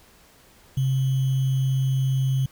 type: tone with sample-and-hold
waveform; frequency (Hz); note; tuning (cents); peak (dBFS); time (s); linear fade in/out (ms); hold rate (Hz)
sine; 132.6; C3; +23; -19; 0.77-2.46; 5; 3150
effects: pink hiss -54 dBFS RMS until 2.51 s